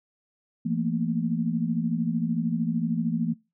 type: tone cluster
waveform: sine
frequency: 168 / 223.4 / 236.6 Hz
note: E3 / A3 / A#3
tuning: +33 / +27 / +26 cents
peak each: -28 dBFS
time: 0.65-3.34 s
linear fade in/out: 10 ms
effects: noise-tail reverb RT60 0.3 s tail -25 dB re dry